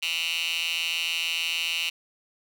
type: tone with high-pass filter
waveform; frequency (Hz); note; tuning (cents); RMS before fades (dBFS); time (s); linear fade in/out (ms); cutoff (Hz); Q
10% pulse; 166.7; E3; +20; -28; 0.02-1.9; 10; 2900; 6.9
effects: none